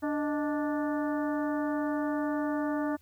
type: harmonic tone with a mistuned harmonic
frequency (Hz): 293.7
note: D4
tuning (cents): 0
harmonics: 1 / 2 / 3 / 4 / 5 / 6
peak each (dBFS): -29 / -35 / -39 / -41 / -43 / -45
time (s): 0.02-2.97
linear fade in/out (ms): 20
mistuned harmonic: 2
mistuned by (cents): +82
effects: added 81 Hz sine -60 dBFS peak until 3.01 s + white hiss -67 dBFS RMS until 3.01 s